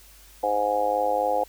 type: harmonic tone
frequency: 103.83 Hz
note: G#2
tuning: in tune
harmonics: 3 / 4 / 5 / 6 / 7 / 8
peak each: -37 / -37 / -25 / -33 / -26 / -26 dBFS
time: 0.43-1.44 s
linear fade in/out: 5 ms
effects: added 50 Hz sine -52 dBFS peak until 1.48 s + white hiss -52 dBFS RMS until 1.48 s